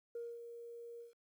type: tone with ADSR envelope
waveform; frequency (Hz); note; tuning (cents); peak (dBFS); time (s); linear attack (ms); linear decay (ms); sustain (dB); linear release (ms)
sine; 470; A#4; +14; -39; 0.15-1.14; 4; 230; -8; 140
effects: tanh soft clip ceiling -37 dBFS + 12-bit